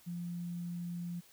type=tone; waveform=sine; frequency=173.6 Hz; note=F3; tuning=10 cents flat; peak=-37 dBFS; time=0.06-1.21 s; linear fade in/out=20 ms; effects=white hiss -62 dBFS RMS until 1.32 s